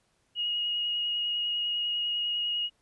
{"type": "tone with vibrato", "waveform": "sine", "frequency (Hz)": 2881, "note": "F#7", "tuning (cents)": -47, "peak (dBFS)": -27, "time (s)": [0.35, 2.7], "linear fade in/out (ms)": 50, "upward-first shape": "triangle", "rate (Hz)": 10, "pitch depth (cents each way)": 13, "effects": ["pink hiss -71 dBFS RMS until 2.81 s", "resampled to 24000 Hz"]}